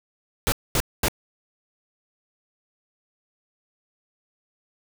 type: noise bursts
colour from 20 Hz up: pink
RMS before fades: -21 dBFS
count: 3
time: 0.47-1.083 s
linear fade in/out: 0 ms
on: 51 ms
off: 230 ms
effects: none